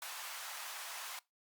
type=high-pass noise; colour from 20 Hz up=pink; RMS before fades=-45 dBFS; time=0.02-1.19 s; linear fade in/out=2 ms; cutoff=810 Hz; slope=24 dB/octave; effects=noise-tail reverb RT60 0.2 s tail -22 dB re dry + Opus 48 kbps